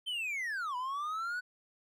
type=linear two-way sweep; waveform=triangle; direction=down then up; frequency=3136 to 972 to 1498 Hz; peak=-32 dBFS; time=0.06-1.41 s; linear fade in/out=20 ms; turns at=0.76 s; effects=none